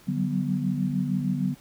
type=chord; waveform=sine; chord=G major seventh; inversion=second; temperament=equal with one note detuned; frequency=146.83 / 185 / 191.52 / 246.9 Hz; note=D3 / F#3 / G3 / B3; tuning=0 / 0 / -40 / 0 cents; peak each=-29 dBFS; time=0.07-1.55 s; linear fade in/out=20 ms; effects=pink hiss -54 dBFS RMS until 1.6 s